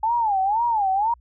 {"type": "tone with vibrato", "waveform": "sine", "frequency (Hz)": 851, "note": "G#5", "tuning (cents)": 42, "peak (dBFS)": -18, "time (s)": [0.03, 1.14], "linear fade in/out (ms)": 5, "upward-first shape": "sine", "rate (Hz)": 2, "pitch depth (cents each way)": 200, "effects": ["added 60 Hz sine -50 dBFS peak until 1.2 s"]}